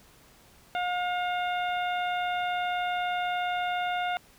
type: harmonic tone with a mistuned harmonic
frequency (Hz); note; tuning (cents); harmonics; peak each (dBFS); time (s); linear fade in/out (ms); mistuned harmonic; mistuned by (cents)
716; F5; +43; 1 / 2 / 3 / 4 / 5; -28 / -34 / -38 / -40 / -42; 0.75-4.17; 0; 4; -41
effects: pink hiss -57 dBFS RMS until 4.38 s